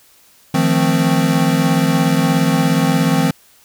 square chord, F dominant seventh, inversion third, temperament equal with one note detuned, 157.64 / 174.61 / 220 / 261.6 Hz, Eb3 / F3 / A3 / C4, +23 / 0 / 0 / 0 cents, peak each -18 / -18 / -22 / -18 dBFS, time 0.54-3.31 s, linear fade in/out 5 ms, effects white hiss -50 dBFS RMS until 3.64 s

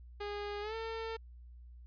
sawtooth tone with pitch glide, 410.6 to 450.4 Hz, G#4 to A4, -20 to +40 cents, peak -34 dBFS, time 0.2-1.17 s, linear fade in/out 10 ms, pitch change +160 cents, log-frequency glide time 0.61-0.75 s, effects added 60 Hz sine -50 dBFS peak until 1.86 s + resampled to 11025 Hz

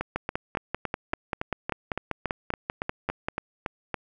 two click trains, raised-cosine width 0.5 ms, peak -12 / -13 dBFS, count 17 / 15, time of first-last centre 0.16-3.285 / 0.01-3.943 s, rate 5.12 / 3.56 Hz, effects none

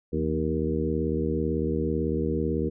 harmonic tone with a mistuned harmonic, 78 Hz, D#2, 5 cents sharp, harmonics 1 / 2 / 3 / 4 / 5 / 6, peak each -31 / -31 / -31 / -31 / -31 / -31 dBFS, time 0.12-2.7 s, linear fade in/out 20 ms, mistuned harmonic 2, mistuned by +66 cents, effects none

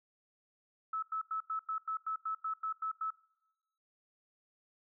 sine tone bursts, 1302 Hz, E6, 22 cents flat, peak -33 dBFS, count 12, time 0.93-3.105 s, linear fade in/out 5 ms, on 96 ms, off 93 ms, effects noise-tail reverb RT60 1.0 s tail -23 dB re dry

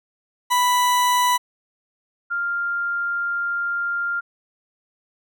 40% pulse / sine tone pair in turn, 987.8 / 1397 Hz, B5 / F6, 0 / 0 cents, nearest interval tritone, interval 600 cents, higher second, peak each -15 / -21 dBFS, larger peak first, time 0.5-1.38 / 2.3-4.21 s, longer second, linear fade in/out 20 ms, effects none

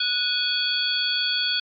sine tone cluster, 1471 / 2492 / 3326 / 3472 / 4482 Hz, F#6 / D#7 / G#7 / A7 / C#8, -11 / +2 / +2 / -24 / +18 cents, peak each -28 / -32 / -25 / -33 / -25 dBFS, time 0-1.6 s, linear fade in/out 5 ms, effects MP3 96 kbps

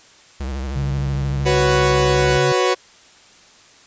square tone with vibrato, 66.5 Hz, C2, 29 cents sharp, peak -24 dBFS, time 0.4-2.38 s, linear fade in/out 5 ms, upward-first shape sine, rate 13 Hz, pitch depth 100 cents each way
sine tone, 138.3 Hz, C#3, 4 cents flat, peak -20 dBFS, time 0.76-2.52 s, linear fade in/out 0 ms
sawtooth chord, F# suspended fourth, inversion none, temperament equal, 370 / 493.9 / 554.4 Hz, F#4 / B4 / C#5, 0 / 0 / 0 cents, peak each -14 / -15 / -19 dBFS, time 1.45-2.75 s, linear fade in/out 20 ms
effects white hiss -48 dBFS RMS until 3.86 s + resampled to 16000 Hz

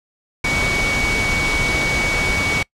sine tone in noise, 2250 Hz, C#7, 25 cents sharp, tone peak -19 dBFS, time 0.44-2.63 s, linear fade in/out 5 ms, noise pink, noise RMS -21 dBFS, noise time 0.44-2.63 s, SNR -1 dB, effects noise-tail reverb RT60 0.1 s tail -24 dB re dry + low-pass 7000 Hz 12 dB/octave

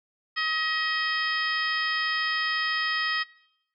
harmonic tone, 634 Hz, D#5, 32 cents sharp, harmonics 2 / 3 / 4 / 5 / 6 / 7 / 8, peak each -31 / -28 / -36 / -33 / -42 / -40 / -33 dBFS, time 0.36-3.24 s, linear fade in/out 20 ms, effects noise-tail reverb RT60 0.8 s tail -21 dB re dry

